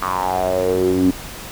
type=tone with band-pass filter sweep; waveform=sawtooth; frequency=92.5 Hz; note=F#2; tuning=in tune; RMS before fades=-18 dBFS; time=0.02-1.11 s; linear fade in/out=5 ms; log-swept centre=1200 to 260 Hz; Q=6.8; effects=pink hiss -33 dBFS RMS until 1.51 s